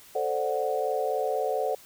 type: chord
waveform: sine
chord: D dominant seventh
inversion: second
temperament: equal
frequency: 440 / 523.3 / 587.3 / 740 Hz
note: A4 / C5 / D5 / F#5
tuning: 0 / 0 / 0 / 0 cents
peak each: -30 / -30 / -32 / -30 dBFS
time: 0.15-1.75 s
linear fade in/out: 5 ms
effects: white hiss -52 dBFS RMS until 1.85 s